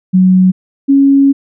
sine tone pair in turn, 185.5 / 276.2 Hz, F#3 / C#4, +5 / -6 cents, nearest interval perfect fifth, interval 689 cents, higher second, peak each -4 dBFS, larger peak neither, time 0.13-0.52 / 0.88-1.33 s, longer second, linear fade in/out 20 ms, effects none

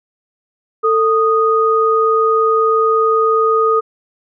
sine tone pair together, 445.4 / 1240 Hz, A4 / D#6, +21 / -6 cents, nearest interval octave + tritone, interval 1773 cents, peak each -13 dBFS, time 0.83-3.81 s, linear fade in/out 20 ms, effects none

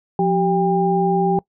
sine tone cluster, 176.9 / 386.1 / 801 Hz, F3 / G4 / G5, +23 / -26 / +37 cents, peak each -19 dBFS, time 0.19-1.39 s, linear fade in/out 2 ms, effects noise-tail reverb RT60 0.1 s tail -23 dB re dry

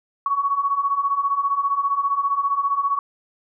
sine beating tone pair, 1108.7 / 1123.7 Hz, C#6 / C#6, 0 / +23 cents, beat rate 15 Hz, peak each -24 / -20 dBFS, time 0.26-2.99 s, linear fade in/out 2 ms, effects none

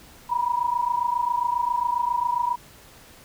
sine tone pair together, 953 / 980.4 Hz, A#5 / B5, +38 / -13 cents, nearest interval unison, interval 49 cents, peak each -24 dBFS, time 0.29-2.56 s, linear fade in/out 20 ms, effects pink hiss -49 dBFS RMS until 3.24 s

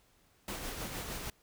pink noise with tremolo, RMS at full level -39 dBFS, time 0.48-1.3 s, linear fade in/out 2 ms, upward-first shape sine, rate 6.5 Hz, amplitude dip 35%, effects pink hiss -68 dBFS RMS until 1.42 s

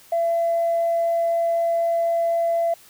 sine tone, 674 Hz, E5, 38 cents sharp, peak -17 dBFS, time 0.12-2.74 s, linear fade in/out 5 ms, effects tanh soft clip ceiling -14 dBFS + white hiss -50 dBFS RMS until 2.89 s

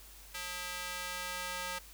square tone with high-pass filter sweep, 180 Hz, F#3, 47 cents flat, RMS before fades -40 dBFS, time 0.34-1.79 s, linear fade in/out 10 ms, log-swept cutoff 1700 to 1000 Hz, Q 0.74, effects added 50 Hz sine -55 dBFS peak until 1.93 s + white hiss -55 dBFS RMS until 1.93 s

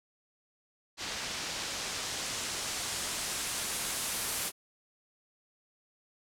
white noise with low-pass filter sweep, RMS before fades -36 dBFS, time 0.97-4.52 s, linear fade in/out 50 ms, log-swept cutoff 5100 to 12000 Hz, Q 0.94, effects none

